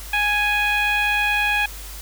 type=tone with low-pass filter; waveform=15% pulse; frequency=830.6 Hz; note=G#5; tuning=in tune; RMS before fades=-20 dBFS; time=0.13-1.66 s; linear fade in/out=5 ms; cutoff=2600 Hz; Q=2.3; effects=added 50 Hz sine -35 dBFS peak until 2.01 s + white hiss -38 dBFS RMS until 2.01 s